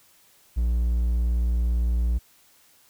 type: tone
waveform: triangle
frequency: 58.9 Hz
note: A#1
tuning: 19 cents sharp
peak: -18 dBFS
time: 0.56-2.19 s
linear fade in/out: 20 ms
effects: white hiss -58 dBFS RMS until 2.89 s